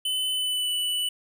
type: tone with pitch glide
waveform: square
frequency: 3023 to 2971 Hz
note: F#7 to F#7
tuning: +36 to +6 cents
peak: -25 dBFS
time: 0.05-1.09 s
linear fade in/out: 5 ms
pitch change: -30 cents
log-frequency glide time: 0.32-0.72 s
effects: none